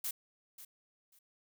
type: noise with echo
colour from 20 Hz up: blue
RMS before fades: -37 dBFS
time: 0.04-0.11 s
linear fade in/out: 5 ms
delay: 540 ms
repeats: 2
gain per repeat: -14 dB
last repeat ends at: 1.19 s
effects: none